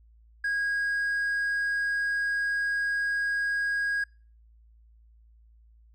sine tone with hard clipping, 1641 Hz, G#6, 21 cents flat, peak -26 dBFS, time 0.44-4.04 s, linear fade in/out 5 ms, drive 2 dB, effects noise-tail reverb RT60 0.4 s tail -26 dB re dry + added 56 Hz sine -54 dBFS peak until 5.94 s

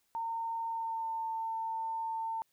sine tone with pitch glide, 913 to 899.4 Hz, A#5 to A5, -36 to +38 cents, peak -33 dBFS, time 0.15-2.42 s, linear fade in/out 0 ms, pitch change -26 cents, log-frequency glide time 0.67-1.09 s, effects white hiss -75 dBFS RMS until 2.52 s

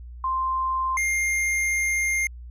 sine / square tone pair in turn, 1046.5 / 2116 Hz, C6 / C7, 0 / +19 cents, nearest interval octave, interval 1219 cents, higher second, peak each -22 dBFS, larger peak neither, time 0.24-0.97 / 0.97-2.27 s, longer second, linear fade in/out 2 ms, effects added 60 Hz sine -37 dBFS peak until 2.5 s + low-pass 12000 Hz 12 dB/octave

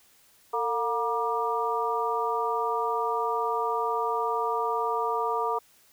harmonic tone with a mistuned harmonic, 237.8 Hz, A#3, 35 cents sharp, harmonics 2 / 3 / 4 / 5, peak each -30 / -33 / -29 / -30 dBFS, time 0.53-5.59 s, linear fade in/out 10 ms, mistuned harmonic 2, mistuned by -88 cents, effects white hiss -60 dBFS RMS until 5.92 s

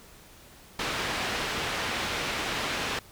white low-pass noise, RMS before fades -31 dBFS, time 0.79-2.99 s, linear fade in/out 2 ms, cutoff 3000 Hz, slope 12 dB/octave, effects pink hiss -52 dBFS RMS until 3.11 s

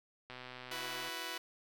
click train, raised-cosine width 0.3 ms, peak -31 dBFS, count 100, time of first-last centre 0.3-1.086 s, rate 126 Hz
5% pulse chord, E suspended second, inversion none, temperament just, 329.6 / 370.8 / 494.4 Hz, E4 / F#4 / B4, 0 / +4 / +2 cents, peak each -34 / -34 / -34 dBFS, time 0.71-1.38 s, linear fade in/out 5 ms
effects none

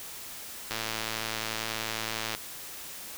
click train, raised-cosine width 0.2 ms, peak -14 dBFS, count 183, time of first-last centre 0.71-2.35 s, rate 111 Hz, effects white hiss -42 dBFS RMS until 3.17 s

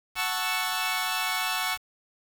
15% pulse chord, F# minor seventh, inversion none, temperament equal, 740 / 880 / 1108.7 / 1318.5 Hz, F#5 / A5 / C#6 / E6, 0 / 0 / 0 / 0 cents, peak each -25 / -26 / -25 / -26 dBFS, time 0.15-1.78 s, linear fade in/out 50 ms, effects 7-bit

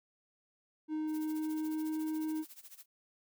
triangle tone with pitch glide, 310 to 312.9 Hz, D#4 to D#4, -6 to +10 cents, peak -31 dBFS, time 0.88-2.45 s, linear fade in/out 50 ms, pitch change +16 cents, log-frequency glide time 1.04-2.03 s
blue noise with tremolo, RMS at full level -50 dBFS, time 1.07-2.86 s, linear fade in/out 50 ms, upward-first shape sine, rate 14 Hz, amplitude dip 85%
effects none

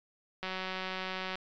click train, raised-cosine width 0.3 ms, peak -21 dBFS, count 174, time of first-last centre 0.43-1.355 s, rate 187 Hz, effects resampled to 16000 Hz

